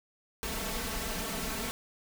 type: noise with comb filter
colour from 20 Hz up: pink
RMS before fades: -35 dBFS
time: 0.43-1.71 s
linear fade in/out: 0 ms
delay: 4.5 ms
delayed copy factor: +0.9
effects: none